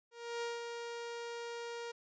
sawtooth tone with ADSR envelope, 470 Hz, A#4, 14 cents sharp, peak -32 dBFS, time 0.11-1.92 s, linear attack 310 ms, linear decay 180 ms, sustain -5 dB, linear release 12 ms, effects resampled to 16000 Hz

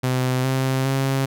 sawtooth tone with pitch steps, 128.2 / 132 / 134.9 Hz, C3 / C3 / C#3, -35 / +16 / -47 cents, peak -15 dBFS, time 0.03-1.26 s, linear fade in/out 10 ms, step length 410 ms, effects none

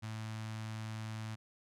sawtooth tone with notch filter, 110 Hz, A2, in tune, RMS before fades -42 dBFS, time 0.02-1.36 s, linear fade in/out 20 ms, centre 430 Hz, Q 0.69, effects low-pass 9000 Hz 12 dB/octave

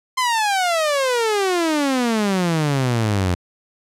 sawtooth exponential sweep, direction down, 1046.5 to 86.5 Hz, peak -13 dBFS, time 0.17-3.35 s, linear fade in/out 10 ms, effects low-pass 10000 Hz 12 dB/octave

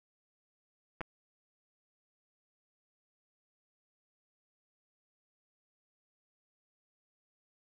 clicks, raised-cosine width 0.5 ms, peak -23 dBFS, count 2, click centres 1.008 / 1.014 s, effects none

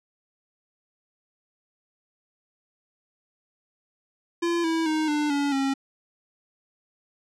square tone with pitch steps, 341.5 / 326.3 / 311.7 / 297.8 / 284.5 / 271.8 Hz, F4 / E4 / D#4 / D4 / C#4 / C#4, -39 / -18 / +3 / +24 / +45 / -34 cents, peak -23 dBFS, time 4.42-5.74 s, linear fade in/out 10 ms, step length 220 ms, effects low-pass 7000 Hz 12 dB/octave

